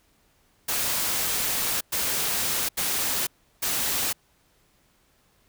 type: noise bursts at uneven times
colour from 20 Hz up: white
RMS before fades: -26 dBFS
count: 4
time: 0.68-1.81 / 1.92-2.69 / 2.77-3.27 / 3.62-4.13 s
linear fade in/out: 10 ms
effects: pink hiss -64 dBFS RMS until 5.48 s